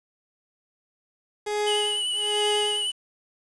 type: tone with tremolo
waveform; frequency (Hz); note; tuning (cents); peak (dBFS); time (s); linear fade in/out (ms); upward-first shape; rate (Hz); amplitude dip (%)
30% pulse; 418; G#4; +11; -20; 1.46-2.95; 10; sine; 1.2; 100
type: tone with vibrato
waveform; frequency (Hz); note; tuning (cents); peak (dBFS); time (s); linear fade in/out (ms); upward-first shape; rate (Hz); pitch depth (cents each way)
square; 2960; F#7; 0; -25; 1.66-2.92; 20; triangle; 10; 36
effects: resampled to 22050 Hz + 8-bit